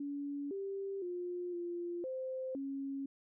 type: tone with pitch steps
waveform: sine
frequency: 284.7 / 392.5 / 355 / 347.2 / 520 / 274.3 Hz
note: C#4 / G4 / F4 / F4 / C5 / C#4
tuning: +46 / +2 / +28 / -10 / -11 / -18 cents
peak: -37 dBFS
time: 0-3.06 s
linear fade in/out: 5 ms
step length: 510 ms
effects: none